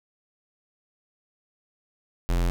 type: tone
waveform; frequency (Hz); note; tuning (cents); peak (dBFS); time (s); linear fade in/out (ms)
square; 43.29; F1; -14; -22; 2.29-2.5; 0
effects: 8-bit